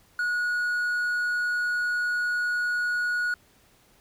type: tone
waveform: triangle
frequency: 1455 Hz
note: F#6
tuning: 29 cents flat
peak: -22 dBFS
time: 0.19-3.34 s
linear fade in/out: 2 ms
effects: pink hiss -60 dBFS RMS until 4 s